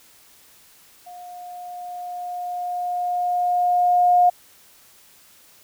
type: tone with level ramp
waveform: sine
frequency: 714 Hz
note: F5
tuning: 38 cents sharp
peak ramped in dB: -37 to -11 dBFS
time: 1.06-4.3 s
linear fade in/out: 10 ms
effects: white hiss -52 dBFS RMS until 5.63 s